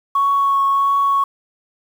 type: tone with vibrato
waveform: sine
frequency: 1108.7 Hz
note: C#6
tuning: in tune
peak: -12 dBFS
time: 0.15-1.24 s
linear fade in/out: 5 ms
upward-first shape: triangle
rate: 1.5 Hz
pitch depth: 13 cents each way
effects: tanh soft clip ceiling -8 dBFS + 7-bit